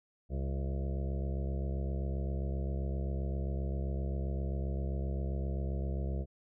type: harmonic tone with a mistuned harmonic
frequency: 67.6 Hz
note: C#2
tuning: 43 cents flat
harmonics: 1 / 2 / 3 / 5 / 6 / 7 / 8 / 9 / 10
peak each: -33 / -39 / -43 / -47 / -49 / -50 / -51 / -52 / -53 dBFS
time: 0.29-6.26 s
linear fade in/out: 50 ms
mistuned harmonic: 9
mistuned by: +24 cents
effects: none